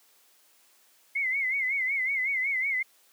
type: tone with vibrato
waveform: sine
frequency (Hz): 2122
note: C7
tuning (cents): +24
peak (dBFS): -25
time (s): 1.15-2.83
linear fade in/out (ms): 10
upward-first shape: sine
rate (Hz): 5.4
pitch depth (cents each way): 100
effects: white hiss -62 dBFS RMS until 3.12 s + high-pass 300 Hz 12 dB/octave